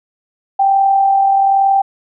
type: tone with amplitude modulation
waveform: sine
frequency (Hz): 784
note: G5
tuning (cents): 0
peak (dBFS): -7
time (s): 0.59-1.82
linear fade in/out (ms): 10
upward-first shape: sine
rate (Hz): 41.1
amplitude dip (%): 35
effects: none